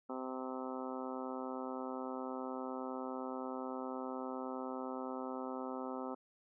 harmonic tone, 129.7 Hz, C3, 15 cents flat, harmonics 2 / 3 / 4 / 5 / 6 / 7 / 8 / 9 / 10, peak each -43 / -47 / -46 / -51 / -49 / -50 / -52 / -54 / -50 dBFS, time 0.09-6.15 s, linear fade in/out 10 ms, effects none

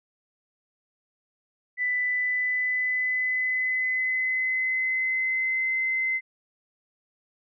sine tone with pitch glide, 1990 to 2060 Hz, B6 to C7, +13 to -28 cents, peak -23 dBFS, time 1.77-6.21 s, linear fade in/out 50 ms, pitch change +59 cents, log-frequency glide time 2.01-5.75 s, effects none

